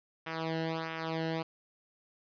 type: tone with flanger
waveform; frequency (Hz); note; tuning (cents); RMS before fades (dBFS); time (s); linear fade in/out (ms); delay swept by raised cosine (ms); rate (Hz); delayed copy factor
sawtooth; 162.2; E3; -28; -35; 0.26-1.43; 10; 0.22 to 0.86; 1.5; -0.95
effects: resampled to 11025 Hz + 10-bit